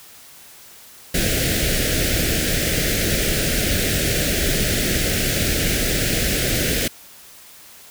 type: band-stop noise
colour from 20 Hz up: pink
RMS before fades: -20 dBFS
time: 1.14-6.88 s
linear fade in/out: 5 ms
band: 660 to 1500 Hz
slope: 48 dB/octave
effects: white hiss -44 dBFS RMS until 7.9 s